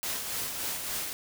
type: noise with tremolo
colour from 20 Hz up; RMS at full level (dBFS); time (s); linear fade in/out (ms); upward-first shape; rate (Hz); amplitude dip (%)
white; -32; 0.03-1.13; 0; triangle; 3.5; 45
effects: none